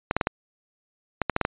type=clicks; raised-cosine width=0.5 ms; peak=-7 dBFS; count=9; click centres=0.111 / 0.166 / 0.212 / 0.271 / 1.217 / 1.297 / 1.364 / 1.413 / 1.451 s; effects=resampled to 8000 Hz